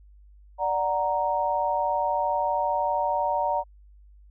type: chord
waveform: sine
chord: D augmented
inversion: none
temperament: equal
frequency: 587.3 / 740 / 932.3 Hz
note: D5 / F#5 / A#5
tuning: 0 / 0 / 0 cents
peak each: -28 / -28 / -25 dBFS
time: 0.58-3.64 s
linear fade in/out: 50 ms
effects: added 50 Hz sine -49 dBFS peak until 4.3 s